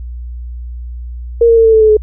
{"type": "tone with pitch steps", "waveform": "sine", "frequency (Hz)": [466.2, 459.5, 452.9, 446.4, 440, 433.7, 427.5], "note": ["A#4", "A#4", "A#4", "A4", "A4", "A4", "A4"], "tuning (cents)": [0, -25, -50, 25, 0, -25, -50], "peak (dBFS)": -4, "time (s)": [1.41, 1.97], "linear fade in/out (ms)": 5, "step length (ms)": 80, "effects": ["added 60 Hz sine -22 dBFS peak until 2.02 s"]}